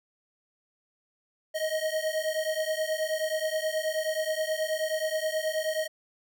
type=beating tone pair; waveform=square; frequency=623 / 632.4 Hz; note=D#5 / D#5; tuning=+2 / +28 cents; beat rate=9.4 Hz; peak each=-31 dBFS; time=1.54-5.88 s; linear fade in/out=20 ms; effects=none